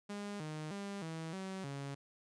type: tone with pitch steps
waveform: sawtooth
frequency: 204 / 154.3 / 200.1 / 161.9 / 190.4 / 139.5 Hz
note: G#3 / D#3 / G3 / E3 / F#3 / C#3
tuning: -31 / -14 / +36 / -31 / +50 / +11 cents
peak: -37 dBFS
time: 0.09-1.95 s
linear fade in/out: 10 ms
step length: 310 ms
effects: resampled to 22050 Hz